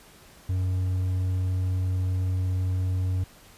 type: tone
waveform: triangle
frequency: 92.5 Hz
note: F#2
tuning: in tune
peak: -21 dBFS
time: 0.49-3.24 s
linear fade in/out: 5 ms
effects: pink hiss -52 dBFS RMS until 3.57 s + resampled to 32000 Hz